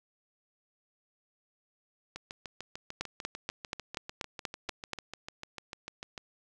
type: two click trains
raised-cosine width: 0.2 ms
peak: -23 / -16 dBFS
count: 28 / 9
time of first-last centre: 2.16-6.178 / 3.01-4.933 s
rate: 6.72 / 4.16 Hz
effects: none